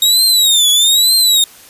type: tone with vibrato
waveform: sawtooth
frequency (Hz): 3756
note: A#7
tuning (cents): +12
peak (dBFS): -5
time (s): 0.02-1.44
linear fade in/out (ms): 2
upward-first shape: triangle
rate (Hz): 1.1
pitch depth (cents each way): 190
effects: white hiss -40 dBFS RMS until 1.69 s + resampled to 32000 Hz